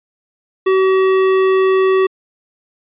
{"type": "tone with tanh clipping", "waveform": "sine", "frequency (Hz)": 379.8, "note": "F#4", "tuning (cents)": 45, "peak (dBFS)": -12, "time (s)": [0.66, 2.07], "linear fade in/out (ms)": 10, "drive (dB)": 17, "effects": ["resampled to 8000 Hz"]}